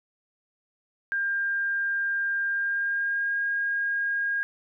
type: tone with pitch glide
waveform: sine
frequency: 1600 to 1626.1 Hz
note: G6 to G#6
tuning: +35 to -37 cents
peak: -24 dBFS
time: 1.12-4.43 s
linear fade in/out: 0 ms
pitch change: +28 cents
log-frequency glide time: 2.49-3.4 s
effects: none